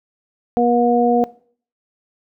harmonic tone, 240 Hz, B3, 49 cents flat, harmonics 1 / 2 / 3, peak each -17 / -17 / -17 dBFS, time 0.57-1.24 s, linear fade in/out 0 ms, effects noise-tail reverb RT60 0.5 s tail -20 dB re dry

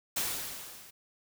white noise with level ramp, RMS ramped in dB -30 to -53 dBFS, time 0.16-0.91 s, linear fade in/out 10 ms, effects none

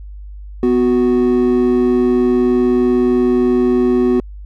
triangle tone pair together, 249.1 / 368.7 Hz, B3 / F#4, +15 / -6 cents, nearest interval perfect fifth, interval 679 cents, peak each -11 dBFS, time 0.63-4.2 s, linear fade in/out 2 ms, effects tanh soft clip ceiling -1 dBFS + added 50 Hz sine -29 dBFS peak until 4.45 s

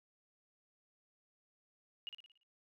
sine tone with echo, 2870 Hz, F7, 47 cents sharp, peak -40 dBFS, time 2.07-2.09 s, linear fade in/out 0 ms, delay 57 ms, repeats 6, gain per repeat -6 dB, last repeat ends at 2.432 s, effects none

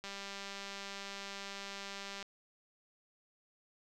click train, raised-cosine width 0.2 ms, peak -27 dBFS, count 434, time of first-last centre 0.04-2.227 s, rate 198 Hz, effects none

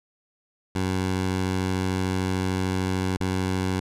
15% pulse tone with dropouts, 93.4 Hz, F#2, 17 cents sharp, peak -17 dBFS, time 0.75-3.8 s, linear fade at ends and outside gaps 5 ms, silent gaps 3.17-3.204 s, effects low-pass 10000 Hz 12 dB/octave

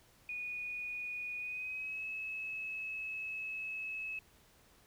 sine tone with pitch glide, 2464 to 2585 Hz, D#7 to E7, -17 to -34 cents, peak -38 dBFS, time 0.29-4.19 s, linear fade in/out 2 ms, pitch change +83 cents, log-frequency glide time 1.39-2.05 s, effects pink hiss -65 dBFS RMS until 4.86 s

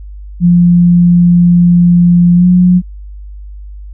sine tone with pitch glide, 174.61 to 180.04 Hz, F3 to F#3, 0 to -47 cents, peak -3 dBFS, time 0.4-2.82 s, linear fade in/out 50 ms, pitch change +53 cents, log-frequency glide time 2.35-2.46 s, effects added 50 Hz sine -25 dBFS peak until 3.93 s

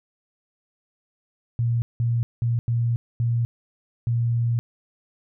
sine tone bursts at uneven times, 117.8 Hz, A#2, 19 cents sharp, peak -19 dBFS, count 6, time 1.59-1.82 / 2-2.23 / 2.42-2.59 / 2.68-2.96 / 3.2-3.45 / 4.07-4.59 s, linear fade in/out 0 ms, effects none

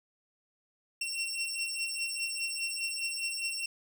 20% pulse beating tone pair, 2723 / 2727.9 Hz, F7 / F7, -44 / -41 cents, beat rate 4.9 Hz, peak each -31 dBFS, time 1.01-3.66 s, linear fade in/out 5 ms, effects none

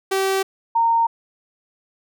sawtooth / sine tone pair in turn, 385.7 / 921.1 Hz, G4 / A#5, -28 / -21 cents, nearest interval octave + minor third, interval 1507 cents, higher second, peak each -14 dBFS, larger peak neither, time 0.11-0.43 / 0.75-1.07 s, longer neither, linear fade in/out 10 ms, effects none

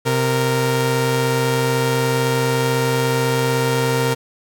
sawtooth tone pair together, 130 / 463.9 Hz, C3 / A#4, -11 / -8 cents, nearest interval octave + minor seventh, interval 2203 cents, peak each -15 / -15 dBFS, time 0.05-4.15 s, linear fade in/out 20 ms, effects none

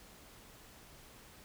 silence, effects pink hiss -57 dBFS RMS until 1.44 s

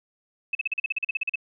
sine tone bursts, 2601 Hz, E7, 24 cents flat, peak -22 dBFS, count 14, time 0.53-1.357 s, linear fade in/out 5 ms, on 21 ms, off 41 ms, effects none

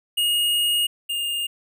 square tone pair in turn, 2865 / 2824 Hz, F7 / F7, +44 / +19 cents, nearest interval unison, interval 25 cents, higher first, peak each -19 / -24 dBFS, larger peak first, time 0.17-0.87 / 1.09-1.47 s, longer first, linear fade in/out 10 ms, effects none

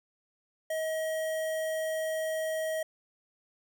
square tone with notch filter, 635 Hz, D#5, 35 cents sharp, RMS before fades -32 dBFS, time 0.7-2.83 s, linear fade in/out 5 ms, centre 4300 Hz, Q 1.4, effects none

